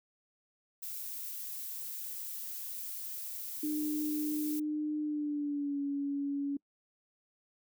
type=noise; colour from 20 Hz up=violet; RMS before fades=-41 dBFS; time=0.82-4.6 s; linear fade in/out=10 ms
type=tone with pitch glide; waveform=sine; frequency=302.2 to 282 Hz; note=D4 to C#4; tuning=+50 to +30 cents; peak=-31 dBFS; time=3.63-6.57 s; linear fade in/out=5 ms; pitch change=-120 cents; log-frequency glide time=5-5.8 s
effects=noise-tail reverb RT60 0.1 s tail -26 dB re dry